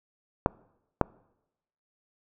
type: clicks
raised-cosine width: 1 ms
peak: -6 dBFS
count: 2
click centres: 0.461 / 1.013 s
effects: noise-tail reverb RT60 0.9 s tail -25 dB re dry